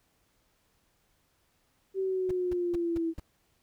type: linear sweep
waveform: sine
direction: down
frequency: 386.1 to 325.5 Hz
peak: -27 dBFS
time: 1.94-3.14 s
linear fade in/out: 50 ms
type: noise bursts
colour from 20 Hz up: brown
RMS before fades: -37 dBFS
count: 5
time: 2.29-3.2 s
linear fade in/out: 5 ms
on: 22 ms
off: 200 ms
effects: pink hiss -71 dBFS RMS until 3.62 s